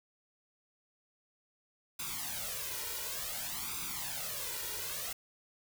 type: noise with flanger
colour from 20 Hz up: white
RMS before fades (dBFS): -39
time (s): 1.99-5.13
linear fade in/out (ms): 5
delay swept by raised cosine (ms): 0.81 to 2.11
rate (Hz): 0.56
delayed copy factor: +0.85
effects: none